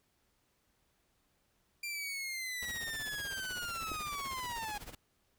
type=linear sweep; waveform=sawtooth; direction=down; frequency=2382 to 816 Hz; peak=-34 dBFS; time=1.83-4.78 s; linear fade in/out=5 ms
type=noise with tremolo; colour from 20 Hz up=pink; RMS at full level=-46 dBFS; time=2.62-4.95 s; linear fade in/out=5 ms; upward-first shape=sine; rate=16 Hz; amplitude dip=80%
type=clicks; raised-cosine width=2 ms; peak=-30 dBFS; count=2; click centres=3.916 / 3.919 s
effects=pink hiss -75 dBFS RMS until 5.38 s